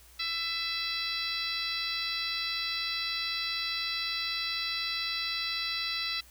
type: harmonic tone with a mistuned harmonic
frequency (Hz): 667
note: E5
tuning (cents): +20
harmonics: 2 / 3 / 4 / 5 / 6 / 7 / 8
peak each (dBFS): -42 / -39 / -38 / -41 / -34 / -38 / -42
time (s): 0.19-6.21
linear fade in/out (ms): 10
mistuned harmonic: 4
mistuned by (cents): -30
effects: added 60 Hz sine -57 dBFS peak until 6.3 s + white hiss -57 dBFS RMS until 6.3 s